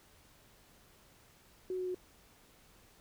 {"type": "tone with pitch steps", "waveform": "sine", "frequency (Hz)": [370, 367.4, 364.9], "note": ["F#4", "F#4", "F#4"], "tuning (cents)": [0, -12, -24], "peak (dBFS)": -34, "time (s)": [1.7, 1.946], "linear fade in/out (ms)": 2, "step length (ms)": 82, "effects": ["pink hiss -63 dBFS RMS until 3 s"]}